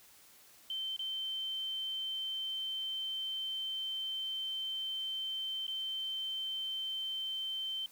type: tone with dropouts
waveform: sine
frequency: 3100 Hz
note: G7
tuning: 20 cents flat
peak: -35 dBFS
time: 0.7-7.86 s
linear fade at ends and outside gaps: 2 ms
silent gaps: 0.964-0.992 / 5.667-5.679 s
effects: white hiss -60 dBFS RMS until 7.91 s